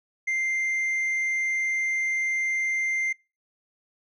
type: tone with tanh clipping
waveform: sine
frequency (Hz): 2093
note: C7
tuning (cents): 0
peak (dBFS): -24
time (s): 0.27-3.13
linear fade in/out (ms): 10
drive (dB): 3
effects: noise-tail reverb RT60 0.3 s tail -26 dB re dry